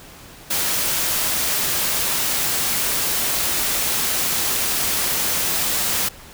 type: noise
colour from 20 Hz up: white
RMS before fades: -21 dBFS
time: 0.5-6.09 s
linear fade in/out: 10 ms
effects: pink hiss -42 dBFS RMS until 6.33 s